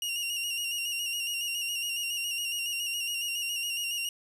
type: tone with vibrato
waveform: sawtooth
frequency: 2819 Hz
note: F7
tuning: 16 cents sharp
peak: -27 dBFS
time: 0.02-4.09 s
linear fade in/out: 2 ms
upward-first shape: square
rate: 7.2 Hz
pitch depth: 36 cents each way
effects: resampled to 32000 Hz + 10-bit